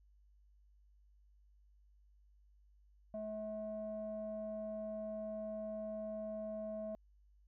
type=tone with low-pass filter; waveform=square; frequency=214.9 Hz; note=A3; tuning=41 cents flat; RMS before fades=-43 dBFS; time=3.14-6.95 s; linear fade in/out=0 ms; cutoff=680 Hz; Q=6.8; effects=added 50 Hz sine -64 dBFS peak until 7.47 s